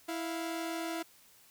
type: tone pair together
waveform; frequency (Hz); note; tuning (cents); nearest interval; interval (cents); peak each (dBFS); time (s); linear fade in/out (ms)
sawtooth; 329.1 / 698.5; E4 / F5; -3 / 0; octave + minor second; 1303; -32 / -37; 0.08-1.03; 10
effects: white hiss -61 dBFS RMS until 1.5 s